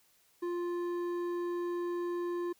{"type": "tone with hard clipping", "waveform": "sine", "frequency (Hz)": 349.2, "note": "F4", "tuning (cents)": 0, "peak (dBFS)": -34, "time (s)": [0.42, 2.53], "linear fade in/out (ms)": 10, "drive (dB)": 8, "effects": ["white hiss -68 dBFS RMS until 2.59 s"]}